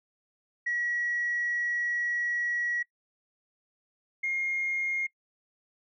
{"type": "tone pair in turn", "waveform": "sine", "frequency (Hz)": [1920, 2135], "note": ["B6", "C7"], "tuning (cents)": [-49, 34], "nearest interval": "major second", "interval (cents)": 183, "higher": "second", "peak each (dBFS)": -26, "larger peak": "neither", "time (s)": [[0.66, 2.83], [4.23, 5.07]], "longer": "first", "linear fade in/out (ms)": 10, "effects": ["noise-tail reverb RT60 0.1 s tail -24 dB re dry", "tanh soft clip ceiling -22 dBFS"]}